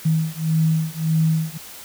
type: beating tone pair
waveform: sine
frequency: 158.9 / 160.6 Hz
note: D#3 / E3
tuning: +37 / -45 cents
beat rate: 1.7 Hz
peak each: -20 / -20 dBFS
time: 0.05-1.58 s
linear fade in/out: 10 ms
effects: white hiss -39 dBFS RMS until 1.84 s